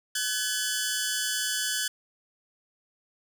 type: tone pair together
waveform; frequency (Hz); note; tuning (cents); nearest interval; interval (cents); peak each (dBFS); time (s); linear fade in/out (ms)
10% pulse; 1514 / 1702; F#6 / G#6; +39 / +42; major second; 203; -21; 0.15-1.88; 5
effects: none